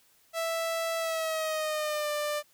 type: tone with pitch glide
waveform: sawtooth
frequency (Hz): 659.3 to 594.2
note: E5 to D5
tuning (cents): 0 to +20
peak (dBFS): -25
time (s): 0.33-2.43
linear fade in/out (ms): 50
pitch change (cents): -180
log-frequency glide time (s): 0.98-2.1
effects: white hiss -64 dBFS RMS until 2.53 s